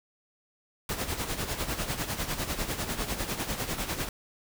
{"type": "noise with tremolo", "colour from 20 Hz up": "pink", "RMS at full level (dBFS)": -30, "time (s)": [0.89, 4.09], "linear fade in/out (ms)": 2, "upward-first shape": "sine", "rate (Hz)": 10, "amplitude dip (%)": 65, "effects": []}